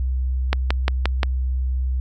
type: click train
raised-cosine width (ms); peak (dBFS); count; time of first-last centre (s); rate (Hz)
0.3; -3; 5; 0.53-1.232; 5.7
effects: added 64 Hz sine -19 dBFS peak until 2 s